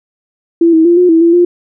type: tone with pitch steps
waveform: sine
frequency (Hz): 335.8 / 321.5 / 344.6 / 358.8 / 326.9 / 337.3 / 350.9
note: E4 / E4 / F4 / F4 / E4 / E4 / F4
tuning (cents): +32 / -43 / -23 / +47 / -14 / +40 / +8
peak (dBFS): -4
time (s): 0.61-1.45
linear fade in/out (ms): 5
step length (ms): 120
effects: none